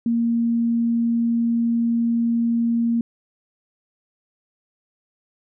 sine tone, 232.9 Hz, A#3, 1 cent flat, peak -17 dBFS, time 0.06-3.01 s, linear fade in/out 2 ms, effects none

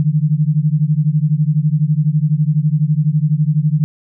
sine beating tone pair, 146.83 / 158.83 Hz, D3 / D#3, 0 / +36 cents, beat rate 12 Hz, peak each -14 / -15 dBFS, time 0-3.84 s, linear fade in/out 0 ms, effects none

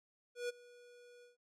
square tone with ADSR envelope, 485.4 Hz, B4, 30 cents flat, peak -36 dBFS, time 0.35-1.37 s, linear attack 140 ms, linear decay 20 ms, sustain -22 dB, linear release 140 ms, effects low-pass 9000 Hz 12 dB/octave

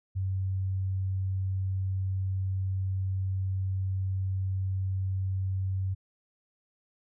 sine tone, 95.1 Hz, F#2, 48 cents sharp, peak -27 dBFS, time 0.15-5.95 s, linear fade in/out 20 ms, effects none

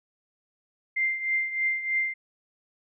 sine tone with tremolo, 2093 Hz, C7, in tune, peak -21 dBFS, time 0.96-2.14 s, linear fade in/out 10 ms, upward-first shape triangle, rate 3.2 Hz, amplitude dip 75%, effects none

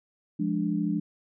sine chord, D diminished, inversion first, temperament equal, 174.61 / 207.7 / 293.7 Hz, F3 / Ab3 / D4, 0 / 0 / 0 cents, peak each -29 dBFS, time 0.39-1 s, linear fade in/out 10 ms, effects none

